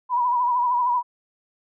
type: tone with vibrato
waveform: sine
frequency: 979 Hz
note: B5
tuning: 15 cents flat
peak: -18 dBFS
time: 0.09-1.03 s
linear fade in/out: 50 ms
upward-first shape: sine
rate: 13 Hz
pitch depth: 55 cents each way
effects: none